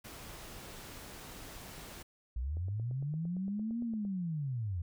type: noise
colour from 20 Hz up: pink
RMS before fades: -48 dBFS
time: 0.04-2.03 s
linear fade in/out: 10 ms
type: linear two-way sweep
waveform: sine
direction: up then down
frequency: 55.3 to 240 to 80.6 Hz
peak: -33 dBFS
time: 2.36-4.82 s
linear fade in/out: 5 ms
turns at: 3.82 s
type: click train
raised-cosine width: 2 ms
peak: -38 dBFS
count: 14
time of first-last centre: 2.57-4.051 s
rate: 8.78 Hz
effects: none